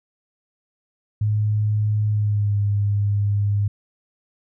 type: tone with pitch glide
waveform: sine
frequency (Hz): 106 to 102.04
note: G#2 to G#2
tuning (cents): +36 to -30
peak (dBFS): -17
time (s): 1.21-3.68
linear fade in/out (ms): 5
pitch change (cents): -66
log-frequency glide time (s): 2.08-2.57
effects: none